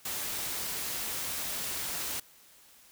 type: noise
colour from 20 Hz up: white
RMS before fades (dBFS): -35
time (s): 0.05-2.2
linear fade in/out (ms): 5
effects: white hiss -58 dBFS RMS until 2.91 s